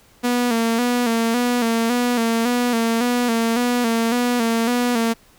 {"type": "tone with vibrato", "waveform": "sawtooth", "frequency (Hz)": 236.2, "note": "A#3", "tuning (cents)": 23, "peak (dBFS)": -13, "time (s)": [0.23, 5.14], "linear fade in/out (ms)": 20, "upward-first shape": "square", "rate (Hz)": 1.8, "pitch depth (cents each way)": 57, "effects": ["pink hiss -53 dBFS RMS until 5.38 s"]}